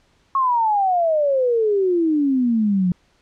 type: exponential sweep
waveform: sine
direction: down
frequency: 1100 to 174.61 Hz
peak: -15 dBFS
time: 0.35-2.92 s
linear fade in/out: 2 ms
effects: pink hiss -60 dBFS RMS until 3.21 s + low-pass 6000 Hz 12 dB/octave